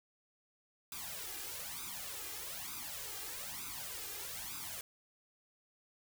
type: noise with flanger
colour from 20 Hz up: white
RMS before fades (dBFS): -44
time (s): 0.92-4.81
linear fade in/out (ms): 2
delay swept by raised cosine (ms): 0.81 to 2.51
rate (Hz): 1.1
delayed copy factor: +0.85
effects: none